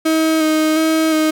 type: tone with vibrato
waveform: 35% pulse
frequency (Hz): 315.3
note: D#4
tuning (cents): +23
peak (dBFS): -11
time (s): 0.05-1.31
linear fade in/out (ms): 10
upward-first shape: square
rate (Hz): 1.4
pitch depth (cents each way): 18
effects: none